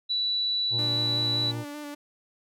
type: tone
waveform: sine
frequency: 3948 Hz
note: B7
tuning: 1 cent flat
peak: -24 dBFS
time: 0.09-1.52 s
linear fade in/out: 20 ms
type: harmonic tone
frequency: 117.3 Hz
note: A#2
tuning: 11 cents sharp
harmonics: 1 / 2 / 3 / 4 / 5 / 6 / 7 / 8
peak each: -31 / -47 / -42 / -45 / -50 / -57 / -49 / -51 dBFS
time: 0.7-1.65 s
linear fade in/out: 50 ms
type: tone with vibrato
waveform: sawtooth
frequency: 293.7 Hz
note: D4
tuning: in tune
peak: -32 dBFS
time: 0.78-1.95 s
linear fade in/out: 10 ms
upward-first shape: square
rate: 5.2 Hz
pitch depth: 21 cents each way
effects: none